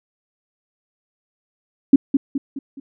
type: tone with echo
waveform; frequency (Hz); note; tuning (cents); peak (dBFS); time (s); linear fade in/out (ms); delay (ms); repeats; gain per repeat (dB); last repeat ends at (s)
sine; 274.6; C#4; -16; -4; 1.93-1.96; 5; 210; 4; -7; 2.8
effects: none